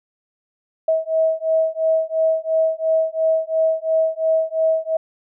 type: beating tone pair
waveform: sine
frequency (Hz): 641 / 643.9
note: E5 / E5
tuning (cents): -49 / -41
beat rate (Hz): 2.9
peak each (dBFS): -19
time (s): 0.88-4.97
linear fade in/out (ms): 5
effects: none